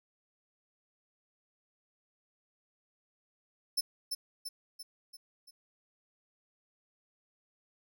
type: tone with echo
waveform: sawtooth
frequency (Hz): 5290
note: E8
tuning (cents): +5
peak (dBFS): -25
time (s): 3.77-3.81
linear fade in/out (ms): 10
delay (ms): 340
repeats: 5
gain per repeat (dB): -5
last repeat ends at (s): 5.51
effects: none